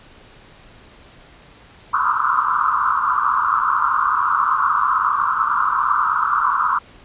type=band-pass noise; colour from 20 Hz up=pink; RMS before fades=-18 dBFS; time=1.93-6.79 s; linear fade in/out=10 ms; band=1000 to 1400 Hz; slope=96 dB/octave; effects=pink hiss -46 dBFS RMS until 7.04 s + resampled to 8000 Hz